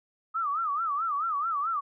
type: tone with vibrato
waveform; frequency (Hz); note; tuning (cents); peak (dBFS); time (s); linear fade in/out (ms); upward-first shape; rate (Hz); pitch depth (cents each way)
sine; 1238; D#6; -9; -26; 0.34-1.81; 20; sine; 4.6; 170
effects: none